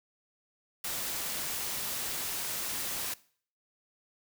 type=noise; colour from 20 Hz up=white; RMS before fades=-35 dBFS; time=0.84-3.14 s; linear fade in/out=5 ms; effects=noise-tail reverb RT60 0.5 s tail -20 dB re dry